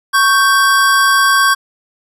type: tone pair together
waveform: square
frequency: 1108.7 / 1564 Hz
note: C#6 / G6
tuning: 0 / -4 cents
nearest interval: tritone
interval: 596 cents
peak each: -12 dBFS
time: 0.13-1.55 s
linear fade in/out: 20 ms
effects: resampled to 32000 Hz